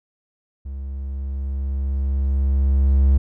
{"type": "tone with level ramp", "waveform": "triangle", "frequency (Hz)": 67.9, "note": "C#2", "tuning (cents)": -35, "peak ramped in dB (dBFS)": [-26, -9], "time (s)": [0.65, 3.18], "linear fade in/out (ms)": 10, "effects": []}